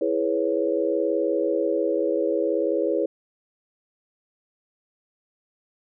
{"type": "chord", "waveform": "sine", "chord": "C# minor seventh", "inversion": "first", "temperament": "equal", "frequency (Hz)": [329.6, 415.3, 493.9, 554.4], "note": ["E4", "G#4", "B4", "C#5"], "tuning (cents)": [0, 0, 0, 0], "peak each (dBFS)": -26, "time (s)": [0.01, 3.06], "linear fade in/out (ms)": 5, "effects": []}